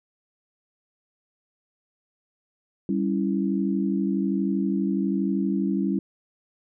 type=chord; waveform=sine; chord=C# diminished; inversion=second; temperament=equal; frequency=196 / 277.2 / 329.6 Hz; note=G3 / C#4 / E4; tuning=0 / 0 / 0 cents; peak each=-24 / -27 / -28 dBFS; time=2.89-5.99 s; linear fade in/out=2 ms; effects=none